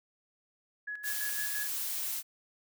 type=tone with tremolo; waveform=sine; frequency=1685 Hz; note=G#6; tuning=25 cents sharp; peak=-35 dBFS; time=0.87-1.68 s; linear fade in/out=10 ms; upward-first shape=square; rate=5.9 Hz; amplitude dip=60%
type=noise; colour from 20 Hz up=blue; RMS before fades=-35 dBFS; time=1.03-2.23 s; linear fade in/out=50 ms
effects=none